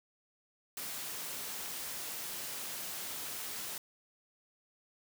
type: high-pass noise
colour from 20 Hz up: white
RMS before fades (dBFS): -41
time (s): 0.77-3.78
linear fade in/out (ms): 2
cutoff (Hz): 110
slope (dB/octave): 12
effects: none